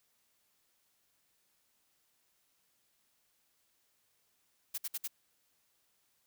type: noise bursts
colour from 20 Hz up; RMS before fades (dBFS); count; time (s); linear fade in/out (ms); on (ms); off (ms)
blue; -37; 4; 4.74-5.078; 10; 41; 58
effects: white hiss -75 dBFS RMS until 6.26 s